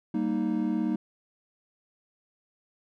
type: chord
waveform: triangle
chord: Eb major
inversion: first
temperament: equal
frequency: 196 / 233.1 / 311.1 Hz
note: G3 / Bb3 / Eb4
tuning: 0 / 0 / 0 cents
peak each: -29 / -27 / -27 dBFS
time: 0.14-0.96 s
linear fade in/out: 5 ms
effects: none